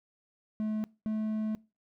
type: tone pair in turn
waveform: triangle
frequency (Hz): 215.5 / 216.6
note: A3 / A3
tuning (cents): -36 / -27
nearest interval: unison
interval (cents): 9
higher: second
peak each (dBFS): -27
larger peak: neither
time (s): 0.6-0.84 / 1.06-1.55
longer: second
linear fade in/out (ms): 0
effects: noise-tail reverb RT60 0.3 s tail -23 dB re dry